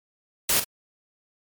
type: noise with echo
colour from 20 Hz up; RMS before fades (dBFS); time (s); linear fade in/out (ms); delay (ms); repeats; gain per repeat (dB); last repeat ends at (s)
white; -21; 0.49-0.6; 5; 43; 1; -10; 0.643
effects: MP3 96 kbps